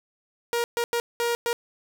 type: tone bursts at uneven times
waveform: sawtooth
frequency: 472.3 Hz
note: A#4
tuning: 23 cents sharp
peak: -19 dBFS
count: 5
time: 0.53-0.64 / 0.77-0.84 / 0.93-1 / 1.2-1.35 / 1.46-1.53 s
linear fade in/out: 0 ms
effects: none